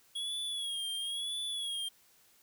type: tone with vibrato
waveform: square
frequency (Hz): 3322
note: G#7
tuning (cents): 0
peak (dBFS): -35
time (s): 0.15-1.89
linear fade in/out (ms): 10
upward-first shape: sine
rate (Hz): 0.99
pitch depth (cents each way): 74
effects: white hiss -65 dBFS RMS until 2.42 s